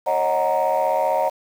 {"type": "chord", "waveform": "sine", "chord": "D# minor seventh", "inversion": "third", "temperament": "equal with one note detuned", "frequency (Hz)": [546.7, 622.3, 740, 932.3], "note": ["C#5", "D#5", "F#5", "A#5"], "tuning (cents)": [-24, 0, 0, 0], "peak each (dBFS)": [-22, -21, -22, -21], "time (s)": [0.06, 1.3], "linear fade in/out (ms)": 20, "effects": ["tanh soft clip ceiling -12 dBFS", "7-bit"]}